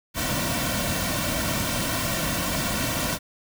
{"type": "noise with comb filter", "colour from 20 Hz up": "pink", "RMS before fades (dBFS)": -26, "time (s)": [0.14, 3.19], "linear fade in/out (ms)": 50, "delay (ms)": 2.4, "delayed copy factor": -0.75, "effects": []}